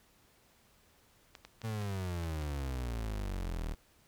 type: clicks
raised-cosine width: 0.2 ms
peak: -30 dBFS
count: 6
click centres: 1.352 / 1.45 / 1.617 / 1.819 / 2.236 / 2.421 s
type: exponential sweep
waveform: 35% pulse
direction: down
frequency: 113.9 to 37.93 Hz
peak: -33 dBFS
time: 1.63-3.75 s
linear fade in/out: 20 ms
effects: pink hiss -66 dBFS RMS until 4.07 s